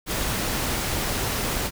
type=noise; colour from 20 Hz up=pink; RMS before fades=-26 dBFS; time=0.06-1.71 s; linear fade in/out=50 ms; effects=none